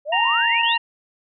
sine exponential sweep, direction up, 561 to 4200 Hz, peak -22 dBFS, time 0.05-0.77 s, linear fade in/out 50 ms
harmonic tone, 929 Hz, A#5, 6 cents flat, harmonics 1 / 2 / 3, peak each -21 / -24 / -20 dBFS, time 0.12-0.78 s, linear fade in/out 10 ms
effects none

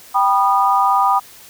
sine chord, G augmented, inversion none, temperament just, 784 / 980 / 1225 Hz, G5 / B5 / D#6, 0 / -14 / -27 cents, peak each -16 dBFS, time 0.14-1.2 s, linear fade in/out 20 ms, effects white hiss -42 dBFS RMS until 1.49 s

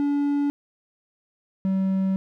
triangle tone pair in turn, 286.4 / 191.15 Hz, D4 / G3, -43 / -43 cents, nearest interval perfect fifth, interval 700 cents, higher first, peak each -18 dBFS, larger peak neither, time 0-0.5 / 1.65-2.16 s, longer second, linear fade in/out 0 ms, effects none

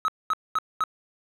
triangle tone bursts, 1281 Hz, E6, 50 cents flat, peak -19 dBFS, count 4, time 0.05-0.838 s, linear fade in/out 0 ms, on 32 ms, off 220 ms, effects none

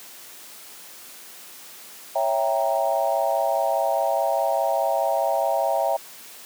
sine chord, C# diminished seventh, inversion none, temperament equal, 554.4 / 659.3 / 784 / 932.3 Hz, C#5 / E5 / G5 / Bb5, 0 / 0 / 0 / 0 cents, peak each -26 / -23 / -25 / -28 dBFS, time 2.15-5.97 s, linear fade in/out 10 ms, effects white hiss -43 dBFS RMS until 6.45 s + high-pass 200 Hz 12 dB/octave

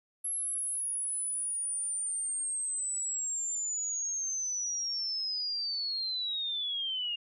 sine linear sweep, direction down, 11190 to 2808 Hz, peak -31 dBFS, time 0.24-7.16 s, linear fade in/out 10 ms, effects none

